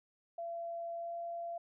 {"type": "tone with pitch glide", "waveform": "sine", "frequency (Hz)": [678, 682.7], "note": ["E5", "F5"], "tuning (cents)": [49, -40], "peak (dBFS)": -38, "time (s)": [0.38, 1.58], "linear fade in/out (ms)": 5, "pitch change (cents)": 11, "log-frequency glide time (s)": [0.96, 1.13], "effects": []}